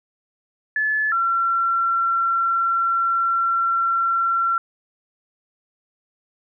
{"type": "tone pair in turn", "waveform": "sine", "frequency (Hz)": [1726, 1359.7], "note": ["A6", "F6"], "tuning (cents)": [-34, -47], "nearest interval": "major third", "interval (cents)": 413, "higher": "first", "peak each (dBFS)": [-18, -17], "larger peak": "second", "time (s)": [[0.76, 1.12], [1.12, 4.58]], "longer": "second", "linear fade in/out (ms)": 2, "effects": []}